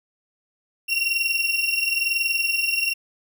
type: tone pair together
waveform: 35% pulse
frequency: 2733 / 2754 Hz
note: F7 / F7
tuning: -38 / -25 cents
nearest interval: unison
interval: 13 cents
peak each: -22 dBFS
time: 0.88-2.94 s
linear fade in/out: 20 ms
effects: none